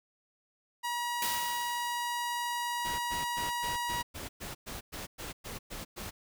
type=tone; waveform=sawtooth; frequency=959 Hz; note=A#5; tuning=49 cents sharp; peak=-28 dBFS; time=0.83-4.03 s; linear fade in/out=20 ms
type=noise with exponential decay; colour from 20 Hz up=white; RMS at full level=-33 dBFS; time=1.22-2.42 s; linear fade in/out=1 ms; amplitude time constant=260 ms
type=noise bursts; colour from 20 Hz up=pink; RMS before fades=-41 dBFS; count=13; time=2.84-6.11 s; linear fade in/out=20 ms; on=150 ms; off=110 ms
effects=none